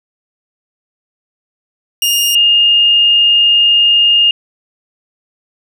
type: tone pair in turn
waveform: sawtooth / sine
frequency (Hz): 2832 / 2832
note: F7 / F7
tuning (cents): +23 / +23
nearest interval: unison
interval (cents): 0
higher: neither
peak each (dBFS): -7 / -6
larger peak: second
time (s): 2.02-2.35 / 2.35-4.31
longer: second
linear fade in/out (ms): 2
effects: none